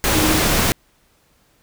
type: tone in noise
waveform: sine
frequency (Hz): 310.9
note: D#4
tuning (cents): -1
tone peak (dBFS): -20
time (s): 0.15-0.4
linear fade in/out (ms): 0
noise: pink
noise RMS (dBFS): -17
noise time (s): 0.04-0.72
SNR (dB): -6
effects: pink hiss -59 dBFS RMS until 1.62 s